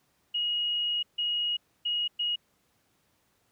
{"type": "tone bursts at uneven times", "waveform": "sine", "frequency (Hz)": 2887, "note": "F#7", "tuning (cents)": -43, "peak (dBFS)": -26, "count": 4, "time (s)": [[0.34, 1.03], [1.18, 1.57], [1.85, 2.08], [2.19, 2.36]], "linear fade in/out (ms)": 10, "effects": ["pink hiss -70 dBFS RMS until 3.51 s", "high-pass 80 Hz 12 dB/octave"]}